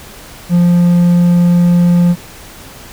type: tone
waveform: triangle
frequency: 174.61 Hz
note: F3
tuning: in tune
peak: -4 dBFS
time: 0.49-2.16 s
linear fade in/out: 50 ms
effects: pink hiss -34 dBFS RMS until 2.92 s